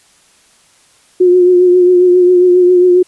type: tone with vibrato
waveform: sine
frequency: 360 Hz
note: F#4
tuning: 47 cents flat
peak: -4 dBFS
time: 1.2-3.03 s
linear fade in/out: 10 ms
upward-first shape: triangle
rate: 7.4 Hz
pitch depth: 36 cents each way
effects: white hiss -49 dBFS RMS until 3.07 s + resampled to 24000 Hz